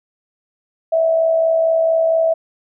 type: tone with amplitude modulation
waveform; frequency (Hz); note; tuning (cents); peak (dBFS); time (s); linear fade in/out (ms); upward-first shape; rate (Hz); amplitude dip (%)
sine; 653; E5; -17; -10; 0.92-2.34; 10; sine; 64.3; 45
effects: none